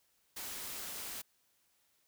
white band-stop noise, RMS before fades -43 dBFS, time 0.36-1.22 s, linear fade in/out 10 ms, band 100 to 150 Hz, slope 96 dB/octave, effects white hiss -74 dBFS RMS until 2.07 s

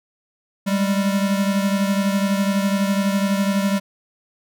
square beating tone pair, 196 / 208 Hz, G3 / G#3, 0 / +3 cents, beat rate 12 Hz, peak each -19 / -25 dBFS, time 0.66-3.8 s, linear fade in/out 20 ms, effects none

